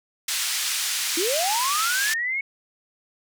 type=band-pass noise; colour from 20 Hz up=white; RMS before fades=-26 dBFS; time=0.28-2.14 s; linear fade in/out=5 ms; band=1800 to 8300 Hz; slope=12 dB/octave
type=linear sweep; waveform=sine; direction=up; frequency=311.4 to 2217 Hz; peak=-23 dBFS; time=1.17-2.41 s; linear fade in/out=5 ms
effects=none